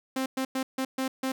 sawtooth tone bursts at uneven times, 263.2 Hz, C4, 10 cents sharp, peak -23 dBFS, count 6, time 0.16-0.26 / 0.37-0.45 / 0.55-0.63 / 0.78-0.85 / 0.98-1.08 / 1.23-1.32 s, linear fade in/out 5 ms, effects none

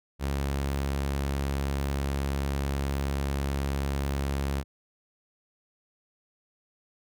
sawtooth tone, 69.3 Hz, C#2, in tune, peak -23 dBFS, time 0.19-4.64 s, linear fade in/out 50 ms, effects none

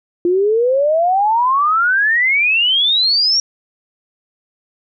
sine exponential sweep, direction up, 342.7 to 5670 Hz, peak -11 dBFS, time 0.25-3.4 s, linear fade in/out 2 ms, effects none

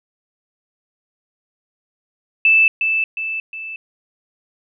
sine tone with echo, 2637 Hz, E7, in tune, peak -9 dBFS, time 2.45-2.68 s, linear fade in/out 2 ms, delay 360 ms, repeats 3, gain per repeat -6 dB, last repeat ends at 3.76 s, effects none

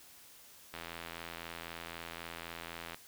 click train, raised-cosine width 0.3 ms, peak -26 dBFS, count 186, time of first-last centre 0.74-2.945 s, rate 83.9 Hz, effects white hiss -57 dBFS RMS until 3.07 s

